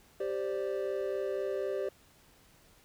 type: chord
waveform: triangle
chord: G suspended fourth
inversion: none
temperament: equal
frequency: 392 / 523.3 / 587.3 Hz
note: G4 / C5 / D5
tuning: 0 / 0 / 0 cents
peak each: -32 / -35 / -35 dBFS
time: 0.2-1.89 s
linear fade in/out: 5 ms
effects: pink hiss -62 dBFS RMS until 2.84 s